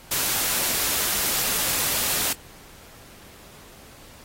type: noise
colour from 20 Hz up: white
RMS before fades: -24 dBFS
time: 0.11-2.33 s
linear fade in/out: 5 ms
effects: pink hiss -48 dBFS RMS until 4.24 s + AAC 48 kbps